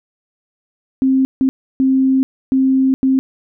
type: tone bursts at uneven times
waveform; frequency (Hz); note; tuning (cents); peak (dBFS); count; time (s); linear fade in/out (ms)
sine; 264.5; C4; +19; -10; 5; 1.02-1.25 / 1.41-1.49 / 1.8-2.23 / 2.52-2.94 / 3.03-3.19; 0
effects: none